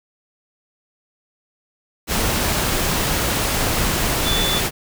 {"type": "tone in noise", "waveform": "sine", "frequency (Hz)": 3481, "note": "A7", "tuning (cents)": -19, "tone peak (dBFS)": -21, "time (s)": [4.23, 4.62], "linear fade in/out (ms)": 50, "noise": "pink", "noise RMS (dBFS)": -20, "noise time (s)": [2.07, 4.71], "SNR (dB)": -4, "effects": []}